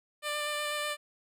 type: tone with vibrato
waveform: 10% pulse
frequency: 594 Hz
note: D5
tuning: 20 cents sharp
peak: -23 dBFS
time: 0.22-0.97 s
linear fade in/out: 50 ms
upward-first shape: square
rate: 8.1 Hz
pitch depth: 9 cents each way
effects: resampled to 32000 Hz